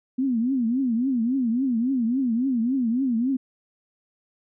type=tone with vibrato; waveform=sine; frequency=246.9 Hz; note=B3; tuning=in tune; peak=-20 dBFS; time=0.18-3.37 s; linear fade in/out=10 ms; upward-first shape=triangle; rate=3.6 Hz; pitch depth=210 cents each way; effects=none